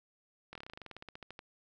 slowing click train, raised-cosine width 0.3 ms, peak -30 dBFS, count 19, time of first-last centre 0.53-1.391 s, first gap 23 ms, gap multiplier 1.08, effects none

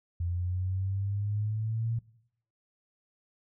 sine exponential sweep, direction up, 85.8 to 116.54 Hz, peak -28 dBFS, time 0.2-1.99 s, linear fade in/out 5 ms, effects noise-tail reverb RT60 0.7 s tail -20 dB re dry

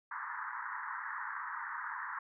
pink band-pass noise, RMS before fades -41 dBFS, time 0.11-2.19 s, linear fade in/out 5 ms, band 900 to 1900 Hz, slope 96 dB/octave, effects none

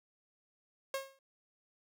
sawtooth tone with exponential decay, 541 Hz, C#5, 42 cents flat, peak -28 dBFS, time 0.94-1.19 s, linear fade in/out 2 ms, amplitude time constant 54 ms, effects none

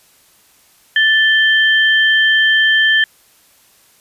sine tone pair together, 1760 / 3136 Hz, A6 / G7, 0 / 0 cents, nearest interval minor seventh, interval 1000 cents, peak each -10 / -15 dBFS, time 0.96-3.04 s, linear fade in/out 2 ms, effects white hiss -51 dBFS RMS until 4 s + resampled to 32000 Hz

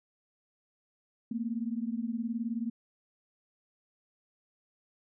sine beating tone pair, 224.2 / 243.2 Hz, A3 / B3, +33 / -26 cents, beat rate 19 Hz, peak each -33 / -35 dBFS, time 1.31-2.7 s, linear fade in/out 5 ms, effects none

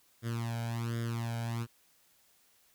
sawtooth tone with flanger, 116.4 Hz, A#2, 2 cents flat, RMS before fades -35 dBFS, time 0.22-1.67 s, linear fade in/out 50 ms, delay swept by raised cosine 0.58 to 1.31 ms, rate 1.3 Hz, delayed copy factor +0.85, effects white hiss -67 dBFS RMS until 2.74 s

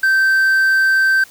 triangle tone with quantisation, 1556 Hz, G6, 13 cents flat, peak -9 dBFS, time 0.03-1.24 s, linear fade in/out 5 ms, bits 6, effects white hiss -44 dBFS RMS until 1.3 s

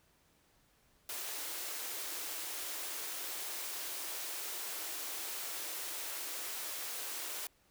white high-pass noise, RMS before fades -41 dBFS, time 1.09-7.47 s, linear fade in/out 2 ms, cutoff 290 Hz, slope 96 dB/octave, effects pink hiss -70 dBFS RMS until 7.7 s

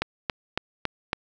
click train, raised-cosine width 0.3 ms, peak -8 dBFS, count 5, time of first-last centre 0.02-1.131 s, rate 3.6 Hz, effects none

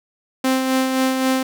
sawtooth tone with tremolo, 261.6 Hz, C4, in tune, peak -11 dBFS, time 0.44-1.43 s, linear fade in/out 5 ms, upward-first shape sine, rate 3.8 Hz, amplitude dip 40%, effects none

